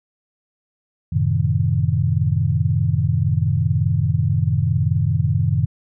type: chord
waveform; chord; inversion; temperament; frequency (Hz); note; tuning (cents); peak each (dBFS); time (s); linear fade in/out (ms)
sine; F# diminished seventh; none; equal with one note detuned; 91.86 / 110 / 130.81 / 155.56; F#2 / A2 / C3 / Eb3; -12 / 0 / 0 / 0; -21; 1.12-5.66; 10
effects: none